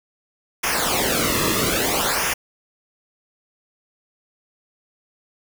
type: noise with flanger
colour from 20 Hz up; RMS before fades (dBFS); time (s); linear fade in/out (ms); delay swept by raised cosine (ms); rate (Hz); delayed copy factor
pink; -21; 0.63-2.34; 10; 0.24 to 1.34; 0.61; -0.8
effects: none